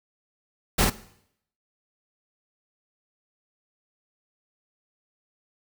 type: noise with echo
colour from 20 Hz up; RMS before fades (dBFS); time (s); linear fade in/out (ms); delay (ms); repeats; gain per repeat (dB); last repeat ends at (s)
pink; -20; 0.78-0.85; 10; 51; 1; -3; 0.901
effects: noise-tail reverb RT60 0.7 s tail -17 dB re dry